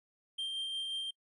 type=tone with tremolo; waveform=triangle; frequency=3169 Hz; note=G7; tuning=18 cents sharp; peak=-32 dBFS; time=0.38-1.11 s; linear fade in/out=10 ms; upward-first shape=sine; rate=5.6 Hz; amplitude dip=25%; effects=noise-tail reverb RT60 0.1 s tail -26 dB re dry + resampled to 24000 Hz